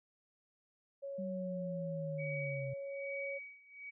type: tone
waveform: sine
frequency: 554.4 Hz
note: C#5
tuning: in tune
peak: -40 dBFS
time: 1.02-3.39 s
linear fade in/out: 20 ms
type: linear sweep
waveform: sine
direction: down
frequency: 194 to 130.7 Hz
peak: -39 dBFS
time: 1.18-2.74 s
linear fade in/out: 10 ms
type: tone with tremolo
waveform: sine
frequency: 2265 Hz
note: C#7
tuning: 37 cents sharp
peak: -40 dBFS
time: 2.18-3.91 s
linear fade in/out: 20 ms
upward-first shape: sine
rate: 1.2 Hz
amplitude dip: 90%
effects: none